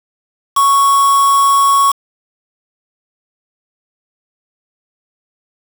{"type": "tone with quantisation", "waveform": "triangle", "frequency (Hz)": 1108.7, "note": "C#6", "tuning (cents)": 0, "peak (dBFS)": -6, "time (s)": [0.56, 1.92], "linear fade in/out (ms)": 10, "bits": 3, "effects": []}